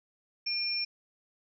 sine tone pair together, 2410 / 5410 Hz, D7 / E8, +44 / +44 cents, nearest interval octave + major second, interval 1400 cents, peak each -35 / -30 dBFS, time 0.46-0.85 s, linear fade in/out 10 ms, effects none

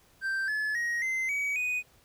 triangle tone with pitch steps, 1567 / 1718.7 / 1885.1 / 2068 / 2268 / 2487 Hz, G6 / A6 / A#6 / C7 / C#7 / D#7, -1 / -41 / +19 / -21 / +39 / -1 cents, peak -26 dBFS, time 0.21-1.83 s, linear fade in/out 50 ms, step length 270 ms, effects pink hiss -62 dBFS RMS until 2.04 s

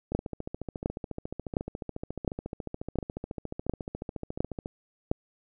two click trains, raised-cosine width 2 ms, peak -21 / -11 dBFS, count 65 / 8, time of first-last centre 0.12-4.659 / 0.15-5.115 s, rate 14.1 / 1.41 Hz, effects none

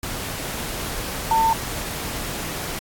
sine tone in noise, 899 Hz, A5, 37 cents sharp, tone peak -15 dBFS, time 1.31-1.53 s, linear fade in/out 2 ms, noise pink, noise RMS -29 dBFS, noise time 0.03-2.79 s, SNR +11 dB, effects AAC 64 kbps

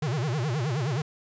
square tone with vibrato, 135.5 Hz, C#3, 39 cents flat, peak -26 dBFS, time 0.02-1.02 s, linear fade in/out 5 ms, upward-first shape sine, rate 9.5 Hz, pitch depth 290 cents each way, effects resampled to 16000 Hz + 11-bit

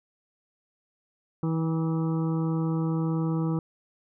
harmonic tone with a mistuned harmonic, 161.7 Hz, E3, 33 cents flat, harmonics 1 / 2 / 3 / 5 / 6 / 7 / 8, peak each -25 / -30 / -37 / -44 / -44 / -44 / -46 dBFS, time 1.43-3.59 s, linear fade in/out 2 ms, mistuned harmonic 7, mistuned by +37 cents, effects none

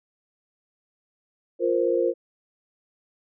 sine chord, F suspended fourth, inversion none, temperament equal, 349.2 / 466.2 / 523.3 Hz, F4 / Bb4 / C5, 0 / 0 / 0 cents, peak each -24 dBFS, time 1.59-2.14 s, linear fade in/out 50 ms, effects none

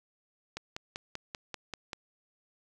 click train, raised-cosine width 0.2 ms, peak -20 dBFS, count 8, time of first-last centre 0.57-1.932 s, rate 5.14 Hz, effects none

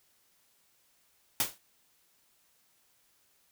white noise with exponential decay, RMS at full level -24 dBFS, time 1.4-1.58 s, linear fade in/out 1 ms, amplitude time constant 37 ms, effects white hiss -69 dBFS RMS until 3.51 s

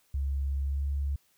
sine tone with pitch glide, 69 to 70.25 Hz, C#2 to C#2, -7 to +24 cents, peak -27 dBFS, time 0.14-1.16 s, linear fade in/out 5 ms, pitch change +31 cents, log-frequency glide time 0.64-0.83 s, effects white hiss -68 dBFS RMS until 1.37 s

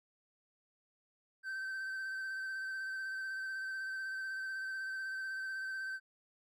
triangle tone with vibrato, 1549 Hz, G6, 21 cents flat, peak -36 dBFS, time 1.43-6 s, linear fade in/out 50 ms, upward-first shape square, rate 16 Hz, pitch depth 15 cents each way, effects none

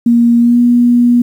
sine tone with pitch glide, 235.9 to 241.3 Hz, A#3 to B3, +21 to -40 cents, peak -5 dBFS, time 0.06-1.22 s, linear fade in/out 5 ms, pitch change +39 cents, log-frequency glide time 0.39-0.59 s, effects 7-bit

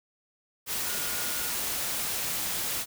sine tone in noise, 1437 Hz, F6, 49 cents sharp, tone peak -42 dBFS, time 0.83-1.53 s, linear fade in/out 50 ms, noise white, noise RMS -31 dBFS, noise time 0.66-2.86 s, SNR -14 dB, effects none

